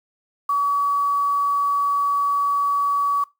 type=tone with quantisation; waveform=sine; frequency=1137 Hz; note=C#6; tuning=44 cents sharp; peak=-17 dBFS; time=0.49-3.24 s; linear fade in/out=5 ms; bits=7; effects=noise-tail reverb RT60 0.2 s tail -20 dB re dry